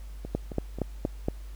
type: two click trains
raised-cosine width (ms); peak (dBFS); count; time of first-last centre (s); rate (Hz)
2; -13 / -23; 5 / 4; 0.35-1.285 / 0.25-1.054; 4.28 / 3.73
effects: added 50 Hz sine -38 dBFS peak until 1.55 s + pink hiss -57 dBFS RMS until 1.55 s